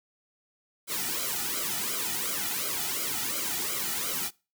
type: noise with flanger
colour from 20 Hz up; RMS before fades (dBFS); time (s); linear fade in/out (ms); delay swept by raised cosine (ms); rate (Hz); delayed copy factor
white; -31; 0.87-4.31; 50; 1.1 to 1.89; 2.8; -0.95
effects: noise-tail reverb RT60 0.3 s tail -23 dB re dry